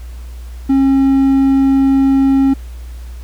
triangle tone, 270.6 Hz, C#4, 42 cents flat, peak -6 dBFS, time 0.69-2.54 s, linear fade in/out 10 ms, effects added 60 Hz sine -26 dBFS peak until 3.23 s + pink hiss -45 dBFS RMS until 3.23 s

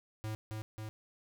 square tone with echo, 108.6 Hz, A2, 22 cents flat, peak -37 dBFS, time 0.24-0.35 s, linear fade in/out 0 ms, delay 270 ms, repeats 2, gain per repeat -2 dB, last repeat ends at 0.89 s, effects none

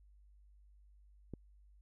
click, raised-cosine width 3 ms, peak -30 dBFS, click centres 1.337 s, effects added 50 Hz sine -60 dBFS peak until 1.81 s

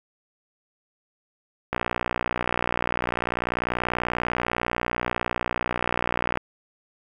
click train, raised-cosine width 0.5 ms, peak -9 dBFS, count 281, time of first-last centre 1.73-6.373 s, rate 60.3 Hz, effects 8-bit

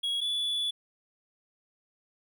triangle tone pair in turn, 3322 / 3439 Hz, G#7 / A7, 0 / -40 cents, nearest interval minor second, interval 60 cents, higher second, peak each -26 / -26 dBFS, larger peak neither, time 0.03-0.21 / 0.21-0.71 s, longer second, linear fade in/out 10 ms, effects none

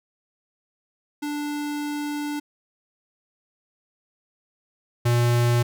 square tone pair in turn, 293.7 / 119.9 Hz, D4 / A#2, 0 / +49 cents, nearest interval octave + major third, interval 1551 cents, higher first, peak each -27 / -18 dBFS, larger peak second, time 1.22-2.4 / 5.05-5.63 s, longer first, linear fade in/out 10 ms, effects none

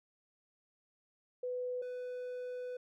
sine / triangle tone pair in turn, 498.1 / 498.1 Hz, B4 / B4, +15 / +15 cents, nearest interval unison, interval 0 cents, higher neither, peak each -35 / -37 dBFS, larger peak first, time 1.43-1.82 / 1.82-2.77 s, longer second, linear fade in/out 5 ms, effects none

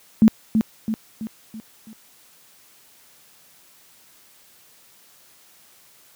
sine tone with echo, 220 Hz, A3, in tune, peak -8 dBFS, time 0.22-0.28 s, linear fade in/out 0 ms, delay 330 ms, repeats 5, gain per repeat -6 dB, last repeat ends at 1.93 s, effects white hiss -53 dBFS RMS until 6.15 s + high-pass 80 Hz 12 dB/octave

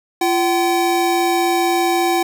square tone pair together, 344.1 / 764 Hz, F4 / G5, -26 / -45 cents, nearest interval octave + major second, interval 1381 cents, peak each -18 dBFS, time 0.21-2.23 s, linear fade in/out 5 ms, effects none

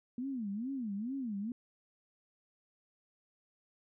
sine tone with vibrato, 233.1 Hz, A#3, in tune, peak -35 dBFS, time 0.18-1.52 s, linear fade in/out 2 ms, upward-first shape sine, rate 2.3 Hz, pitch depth 290 cents each way, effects none

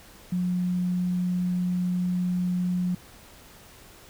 sine tone, 179.7 Hz, F3, 50 cents sharp, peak -23 dBFS, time 0.32-2.95 s, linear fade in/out 5 ms, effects pink hiss -50 dBFS RMS until 4.09 s

